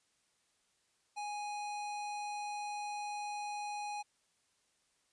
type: tone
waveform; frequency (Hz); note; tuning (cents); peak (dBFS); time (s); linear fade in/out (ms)
square; 829; G#5; -3; -39; 1.16-4.03; 20
effects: white hiss -75 dBFS RMS until 5.12 s + resampled to 22050 Hz